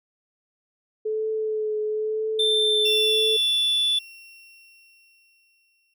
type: tone with vibrato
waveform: sine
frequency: 432.1 Hz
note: A4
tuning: 31 cents flat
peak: -23 dBFS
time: 1.05-3.37 s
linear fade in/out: 10 ms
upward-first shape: triangle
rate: 1 Hz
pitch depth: 24 cents each way
type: tone with pitch glide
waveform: triangle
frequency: 3563 to 3474 Hz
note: A7 to A7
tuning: +21 to -23 cents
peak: -18 dBFS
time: 2.39-3.99 s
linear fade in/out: 5 ms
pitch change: -44 cents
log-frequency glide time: 2.72-3.15 s
type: tone with exponential decay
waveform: 35% pulse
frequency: 2728 Hz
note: F7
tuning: 41 cents flat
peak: -25 dBFS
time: 2.85-5.94 s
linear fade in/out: 5 ms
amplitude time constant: 670 ms
effects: none